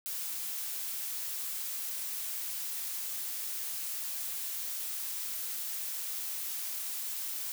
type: noise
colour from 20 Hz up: blue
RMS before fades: -37 dBFS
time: 0.06-7.52 s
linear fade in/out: 0 ms
effects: none